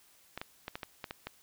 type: clicks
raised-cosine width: 0.3 ms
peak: -22 dBFS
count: 8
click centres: 0.376 / 0.415 / 0.681 / 0.755 / 0.832 / 1.042 / 1.109 / 1.27 s
effects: white hiss -63 dBFS RMS until 1.42 s